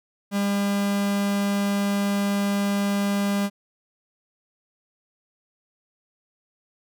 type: tone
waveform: 45% pulse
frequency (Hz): 200.9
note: G3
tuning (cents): +43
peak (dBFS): -21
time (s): 0.31-3.5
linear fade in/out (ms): 50
effects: none